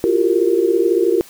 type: tone cluster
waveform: sine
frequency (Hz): 340.5 / 358.7 / 392.9 / 462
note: F4 / F4 / G4 / A#4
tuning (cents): -44 / +46 / +4 / -16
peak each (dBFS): -18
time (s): 0.04-1.21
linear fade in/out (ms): 0
effects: white hiss -43 dBFS RMS until 1.29 s